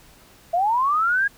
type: linear sweep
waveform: sine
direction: up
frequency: 659.3 to 1660 Hz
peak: -17 dBFS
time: 0.53-1.28 s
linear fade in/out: 10 ms
effects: pink hiss -51 dBFS RMS until 1.37 s